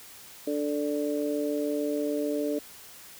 harmonic tone, 146.83 Hz, D3, in tune, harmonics 2 / 3 / 4, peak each -29 / -31 / -32 dBFS, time 0.47-2.59 s, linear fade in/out 5 ms, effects white hiss -48 dBFS RMS until 3.19 s

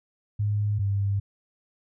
sine tone pair in turn, 103.83 / 99.69 Hz, G#2 / G2, 0 / +30 cents, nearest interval minor second, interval 70 cents, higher first, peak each -22 dBFS, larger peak neither, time 0.39-0.79 / 0.79-1.2 s, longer second, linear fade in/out 10 ms, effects none

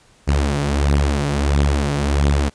sawtooth beating tone pair, 70.8 / 72.3 Hz, C#2 / D2, +37 / -27 cents, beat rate 1.5 Hz, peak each -13 / -16 dBFS, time 0.27-2.5 s, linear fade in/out 20 ms, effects pink hiss -53 dBFS RMS until 2.54 s + resampled to 22050 Hz

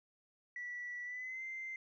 sine tone with pitch glide, 1954 to 2082 Hz, B6 to C7, -19 to -9 cents, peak -40 dBFS, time 0.56-1.76 s, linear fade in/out 2 ms, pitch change +110 cents, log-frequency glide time 1.04-1.43 s, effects tanh soft clip ceiling -36 dBFS

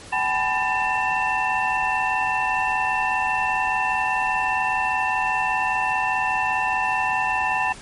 sine tone cluster, 765 / 850 / 995 / 1787 / 2689 Hz, G5 / G#5 / B5 / A6 / E7, -42 / +40 / +13 / +26 / +34 cents, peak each -26 dBFS, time 0.12-7.73 s, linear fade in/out 10 ms, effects pink hiss -41 dBFS RMS until 7.81 s + MP3 48 kbps

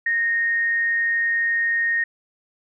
sine tone with amplitude modulation, 1854 Hz, A#6, 10 cents flat, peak -17 dBFS, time 0.06-2.04 s, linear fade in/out 5 ms, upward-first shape sine, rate 211 Hz, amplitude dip 25%, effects none

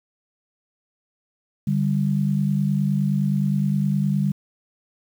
sine tone pair together, 146.7 / 196.36 Hz, D3 / G3, -2 / +3 cents, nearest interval perfect fourth, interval 505 cents, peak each -21 dBFS, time 1.67-4.32 s, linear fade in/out 5 ms, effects 8-bit

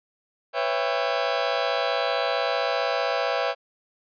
sawtooth chord, C# half-diminished seventh, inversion third, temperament just, 498.9 / 554.4 / 665.2 / 798.3 Hz, B4 / C#5 / E5 / G5, +17 / 0 / +16 / +31 cents, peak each -25 / -24 / -23 / -26 dBFS, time 0.53-3.55 s, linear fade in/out 50 ms, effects resampled to 11025 Hz

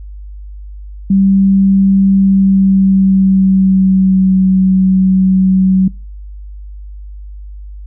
sine tone with pitch glide, 194.3 to 188.44 Hz, G3 to F#3, -15 to +32 cents, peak -6 dBFS, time 1.1-5.88 s, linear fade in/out 5 ms, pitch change -53 cents, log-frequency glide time 2.15-4.41 s, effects noise-tail reverb RT60 0.3 s tail -25 dB re dry + added 50 Hz sine -26 dBFS peak until 7.86 s

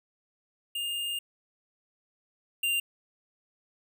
square tone pair in turn, 2821 / 2787 Hz, F7 / F7, +17 / -4 cents, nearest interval unison, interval 21 cents, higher first, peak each -31 / -26 dBFS, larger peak second, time 0.75-1.19 / 2.63-2.8 s, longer first, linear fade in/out 5 ms, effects 11-bit

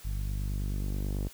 sawtooth tone with low-pass filter sweep, 49.24 Hz, G1, 8 cents sharp, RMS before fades -32 dBFS, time 0.04-1.29 s, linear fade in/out 20 ms, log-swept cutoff 110 to 460 Hz, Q 0.85, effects white hiss -52 dBFS RMS until 1.33 s

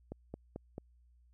click train, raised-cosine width 2 ms, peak -28 dBFS, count 4, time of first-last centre 0.12-0.781 s, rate 4.54 Hz, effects added 60 Hz sine -62 dBFS peak until 1.33 s

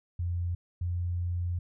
sine tone pair in turn, 87.2 / 87.81 Hz, F2 / F2, -2 / +10 cents, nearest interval unison, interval 12 cents, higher second, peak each -28 dBFS, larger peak neither, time 0.19-0.55 / 0.81-1.59 s, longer second, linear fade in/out 5 ms, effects none

